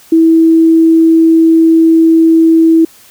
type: tone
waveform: sine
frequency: 325.9 Hz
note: E4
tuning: 20 cents flat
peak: -3 dBFS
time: 0.12-2.85 s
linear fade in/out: 5 ms
effects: white hiss -41 dBFS RMS until 3.1 s